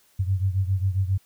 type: beating tone pair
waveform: sine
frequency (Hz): 93.6 / 101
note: F#2 / G#2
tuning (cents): +20 / -48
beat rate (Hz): 7.4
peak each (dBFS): -22 / -26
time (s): 0.19-1.18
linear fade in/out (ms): 10
effects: white hiss -61 dBFS RMS until 1.25 s